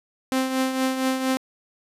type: tone with tremolo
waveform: sawtooth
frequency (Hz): 261.6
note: C4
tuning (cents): 0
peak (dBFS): -15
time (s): 0.32-1.37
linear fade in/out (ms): 0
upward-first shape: triangle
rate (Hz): 4.3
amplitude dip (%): 60
effects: resampled to 32000 Hz